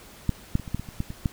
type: clicks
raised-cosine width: 5 ms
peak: -9 / -9 / -22 / -24 / -13 / -20 / -25 / -14 / -22 / -10 dBFS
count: 10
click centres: 0.293 / 0.554 / 0.597 / 0.678 / 0.746 / 0.796 / 0.888 / 1.004 / 1.104 / 1.258 s
effects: pink hiss -48 dBFS RMS until 1.32 s